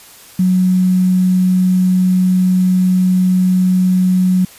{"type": "tone with quantisation", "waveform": "sine", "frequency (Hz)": 184, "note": "F#3", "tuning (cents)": -9, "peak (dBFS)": -9, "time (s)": [0.39, 4.45], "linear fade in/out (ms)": 5, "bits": 6, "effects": ["white hiss -40 dBFS RMS until 4.58 s", "resampled to 32000 Hz"]}